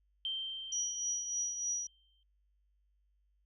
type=tone with exponential decay; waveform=sine; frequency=3136 Hz; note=G7; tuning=in tune; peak=-33 dBFS; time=0.25-2.23 s; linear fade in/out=1 ms; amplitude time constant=430 ms
type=tone with tremolo; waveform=sine; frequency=5810 Hz; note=F#8; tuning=32 cents flat; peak=-31 dBFS; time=0.72-1.87 s; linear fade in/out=5 ms; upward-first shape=triangle; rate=3.3 Hz; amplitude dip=60%
effects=added 50 Hz sine -70 dBFS peak until 3.45 s